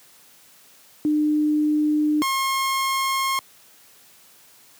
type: tone pair in turn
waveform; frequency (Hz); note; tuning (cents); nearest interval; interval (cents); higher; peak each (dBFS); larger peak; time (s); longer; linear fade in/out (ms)
sine / sawtooth; 301.6 / 1074.8; D4 / C6; +46 / +46; octave + minor seventh; 2200; second; -17; neither; 1.05-2.22 / 2.22-3.39; neither; 0
effects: white hiss -52 dBFS RMS until 4.79 s + high-pass 100 Hz 12 dB/octave